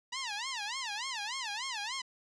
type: tone with vibrato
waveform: 10% pulse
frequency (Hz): 936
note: A#5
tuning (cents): +7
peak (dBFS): -27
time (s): 0.12-2.02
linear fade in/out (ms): 10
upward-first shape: sine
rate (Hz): 3.4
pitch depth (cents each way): 250
effects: resampled to 22050 Hz + 10-bit